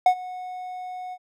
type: tone with ADSR envelope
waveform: triangle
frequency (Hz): 733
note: F#5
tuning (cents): -16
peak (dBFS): -9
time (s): 0.06-1.18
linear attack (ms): 3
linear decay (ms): 80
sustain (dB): -21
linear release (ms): 52
effects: none